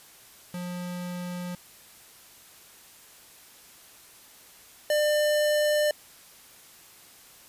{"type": "tone pair in turn", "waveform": "square", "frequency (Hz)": [177.9, 598.4], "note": ["F3", "D5"], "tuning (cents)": [32, 32], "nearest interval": "octave + major sixth", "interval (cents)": 2100, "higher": "second", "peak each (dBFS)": [-33, -22], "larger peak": "second", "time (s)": [[0.54, 1.55], [4.9, 5.91]], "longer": "neither", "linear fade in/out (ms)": 2, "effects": ["white hiss -52 dBFS RMS until 7.48 s", "resampled to 32000 Hz"]}